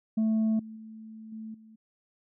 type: tone with level steps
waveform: sine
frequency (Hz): 220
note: A3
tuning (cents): 0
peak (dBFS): -20 / -40 / -42 / -37 / -50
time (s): 0.17-1.76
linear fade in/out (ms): 10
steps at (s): 0.59 / 0.76 / 1.32 / 1.54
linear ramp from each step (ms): 5
effects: tanh soft clip ceiling -22 dBFS